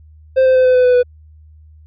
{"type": "tone with pitch steps", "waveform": "triangle", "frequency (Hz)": [523.3, 518.2, 513.1, 508.1, 503.1, 498.2, 493.4], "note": ["C5", "C5", "C5", "B4", "B4", "B4", "B4"], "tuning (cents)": [0, -17, -34, 49, 32, 15, -2], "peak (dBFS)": -6, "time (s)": [0.36, 1.032], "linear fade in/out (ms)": 20, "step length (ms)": 96, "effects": ["added 77 Hz sine -40 dBFS peak until 1.86 s", "resampled to 11025 Hz"]}